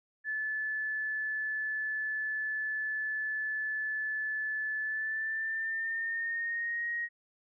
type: tone with pitch glide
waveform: sine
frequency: 1735 to 1881.1 Hz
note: A6 to A#6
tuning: -25 to +15 cents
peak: -31 dBFS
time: 0.24-7.09 s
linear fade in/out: 50 ms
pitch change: +140 cents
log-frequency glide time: 4.82-6.87 s
effects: none